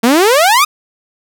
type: exponential sweep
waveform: sawtooth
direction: up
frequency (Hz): 220 to 1271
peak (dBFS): -3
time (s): 0.03-0.65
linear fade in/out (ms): 10
effects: none